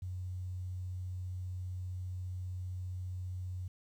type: tone with quantisation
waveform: sine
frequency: 91.5 Hz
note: F#2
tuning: 19 cents flat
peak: -37 dBFS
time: 0.02-3.68 s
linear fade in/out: 5 ms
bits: 11
effects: none

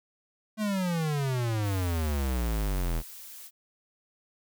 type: exponential sweep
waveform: square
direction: down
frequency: 220 to 38.89 Hz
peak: -27 dBFS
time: 0.57-3.03 s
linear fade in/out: 50 ms
type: noise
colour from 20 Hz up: blue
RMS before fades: -45 dBFS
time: 1.62-3.51 s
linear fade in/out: 50 ms
effects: none

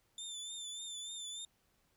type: tone with vibrato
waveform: 25% pulse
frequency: 3552 Hz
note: A7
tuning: 16 cents sharp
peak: -38 dBFS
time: 0.18-1.45 s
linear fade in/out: 2 ms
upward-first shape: triangle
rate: 3.4 Hz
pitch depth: 52 cents each way
effects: pink hiss -75 dBFS RMS until 1.96 s

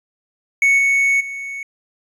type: tone with level steps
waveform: triangle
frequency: 2217 Hz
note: C#7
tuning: in tune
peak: -9 / -11 / -24 dBFS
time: 0.62-1.63 s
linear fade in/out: 2 ms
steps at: 0.78 / 1.2 s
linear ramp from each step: 10 ms
effects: resampled to 32000 Hz

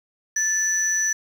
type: tone pair together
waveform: sine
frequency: 1752 / 5941 Hz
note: A6 / F#8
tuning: -8 / +6 cents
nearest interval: octave + major sixth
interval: 2114 cents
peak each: -24 / -20 dBFS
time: 0.36-1.13 s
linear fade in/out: 5 ms
effects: tanh soft clip ceiling -12 dBFS + 7-bit

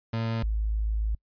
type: tone pair in turn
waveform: 30% pulse / sine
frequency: 113.6 / 53.61 Hz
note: A#2 / A1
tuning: -44 / -44 cents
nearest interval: octave + minor second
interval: 1300 cents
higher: first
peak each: -24 / -24 dBFS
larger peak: neither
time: 0.13-0.43 / 0.43-1.15 s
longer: second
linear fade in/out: 5 ms
effects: noise-tail reverb RT60 0.1 s tail -26 dB re dry + resampled to 11025 Hz

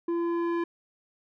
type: tone with low-pass filter sweep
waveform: square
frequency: 340 Hz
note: F4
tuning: 46 cents flat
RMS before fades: -28 dBFS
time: 0.08-0.64 s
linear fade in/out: 5 ms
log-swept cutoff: 720 to 1700 Hz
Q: 1
effects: none

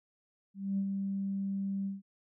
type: tone with ADSR envelope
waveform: sine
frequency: 196 Hz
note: G3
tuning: in tune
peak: -27 dBFS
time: 0.54-2.02 s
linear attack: 240 ms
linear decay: 71 ms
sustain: -4 dB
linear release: 160 ms
effects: tanh soft clip ceiling -23 dBFS

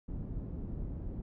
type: low-pass noise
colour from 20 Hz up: pink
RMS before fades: -39 dBFS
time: 0.08-1.22 s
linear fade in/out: 10 ms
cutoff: 250 Hz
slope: 12 dB/octave
effects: none

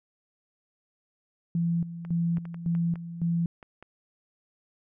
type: tone with tremolo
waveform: sine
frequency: 169.2 Hz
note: E3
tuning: 45 cents sharp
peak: -23 dBFS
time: 1.55-3.46 s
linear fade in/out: 2 ms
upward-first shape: square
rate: 1.8 Hz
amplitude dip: 75%
type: clicks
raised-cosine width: 0.5 ms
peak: -31 dBFS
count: 8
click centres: 2.05 / 2.371 / 2.454 / 2.544 / 2.751 / 2.957 / 3.628 / 3.826 s
effects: none

